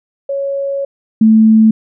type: tone pair in turn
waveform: sine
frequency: 554.4 / 220 Hz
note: C#5 / A3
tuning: 0 / 0 cents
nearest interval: octave + major third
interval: 1600 cents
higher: first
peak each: -15 / -4 dBFS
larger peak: second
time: 0.29-0.85 / 1.21-1.71 s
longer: first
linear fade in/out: 5 ms
effects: none